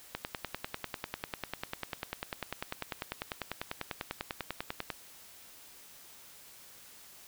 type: click train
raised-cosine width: 0.3 ms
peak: -18 dBFS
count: 49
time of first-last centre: 0.15-4.902 s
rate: 10.1 Hz
effects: white hiss -54 dBFS RMS until 7.27 s